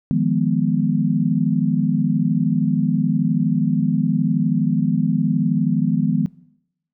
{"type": "chord", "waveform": "sine", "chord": "F half-diminished seventh", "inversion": "third", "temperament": "equal", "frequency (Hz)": [155.56, 174.61, 207.7, 246.9], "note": ["Eb3", "F3", "Ab3", "Cb4"], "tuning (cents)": [0, 0, 0, 0], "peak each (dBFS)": -21, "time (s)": [0.11, 6.26], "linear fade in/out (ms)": 0, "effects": ["noise-tail reverb RT60 0.8 s tail -22 dB re dry"]}